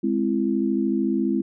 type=chord; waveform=sine; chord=Ab augmented; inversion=none; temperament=equal with one note detuned; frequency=207.7 / 261.6 / 334.4 Hz; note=Ab3 / C4 / E4; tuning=0 / 0 / +25 cents; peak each=-24 dBFS; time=0.03-1.42 s; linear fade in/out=10 ms; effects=none